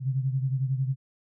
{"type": "beating tone pair", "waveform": "sine", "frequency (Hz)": [130.81, 141.81], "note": ["C3", "C#3"], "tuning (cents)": [0, 40], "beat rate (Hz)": 11, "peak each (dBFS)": [-25, -31], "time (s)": [0, 0.96], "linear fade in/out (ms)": 50, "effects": []}